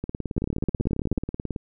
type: two click trains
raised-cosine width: 3 ms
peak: -16 / -11 dBFS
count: 29 / 14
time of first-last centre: 0.04-1.562 / 0.38-1.178 s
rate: 18.4 / 16.3 Hz
effects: none